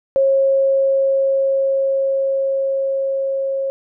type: tone with level ramp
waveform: sine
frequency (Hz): 542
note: C#5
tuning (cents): -39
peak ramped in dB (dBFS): -11 to -18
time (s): 0.16-3.7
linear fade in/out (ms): 0
effects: none